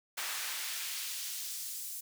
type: noise with high-pass filter sweep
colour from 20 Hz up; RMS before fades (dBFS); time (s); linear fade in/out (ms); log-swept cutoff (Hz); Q
pink; -39; 0.17-2.01; 10; 1200 to 8400; 0.73
effects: none